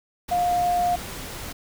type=tone in noise; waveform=sine; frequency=708 Hz; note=F5; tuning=23 cents sharp; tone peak=-19 dBFS; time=0.31-0.96 s; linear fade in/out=10 ms; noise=pink; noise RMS=-35 dBFS; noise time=0.28-1.53 s; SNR=+13 dB; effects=none